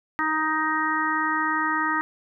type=harmonic tone; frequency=312.3 Hz; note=D#4; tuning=7 cents sharp; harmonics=1 / 3 / 4 / 5 / 6; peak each=-30 / -28 / -26 / -30 / -27 dBFS; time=0.19-2.01 s; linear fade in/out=0 ms; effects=none